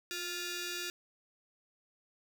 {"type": "ring-modulated tone", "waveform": "10% pulse", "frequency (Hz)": 1048, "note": "C6", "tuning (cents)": 2, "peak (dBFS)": -25, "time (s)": [0.11, 0.9], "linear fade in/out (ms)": 0, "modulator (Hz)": 693, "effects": ["9-bit"]}